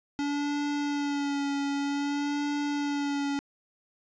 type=tone with vibrato; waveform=square; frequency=285.7 Hz; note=D4; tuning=48 cents flat; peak=-28 dBFS; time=0.19-3.39 s; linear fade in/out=0 ms; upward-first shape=sine; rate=0.53 Hz; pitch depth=27 cents each way; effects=resampled to 16000 Hz + 11-bit